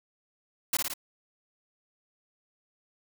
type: noise with echo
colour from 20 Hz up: white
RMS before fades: -26 dBFS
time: 0.73-0.77 s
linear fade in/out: 5 ms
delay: 56 ms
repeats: 3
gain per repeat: -3 dB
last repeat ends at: 0.938 s
effects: none